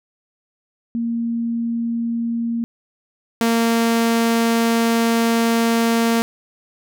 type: tone pair in turn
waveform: sine / sawtooth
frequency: 232.6 / 230.1 Hz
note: A#3 / A#3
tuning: -4 / -22 cents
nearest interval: unison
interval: 18 cents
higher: first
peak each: -19 / -11 dBFS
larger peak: second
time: 0.95-2.64 / 3.41-6.22 s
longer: second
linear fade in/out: 0 ms
effects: none